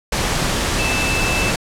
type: tone in noise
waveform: sine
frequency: 2637 Hz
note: E7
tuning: in tune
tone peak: -21 dBFS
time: 0.79-1.51 s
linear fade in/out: 5 ms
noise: pink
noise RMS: -19 dBFS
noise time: 0.12-1.56 s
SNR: -5 dB
effects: low-pass 9000 Hz 12 dB/octave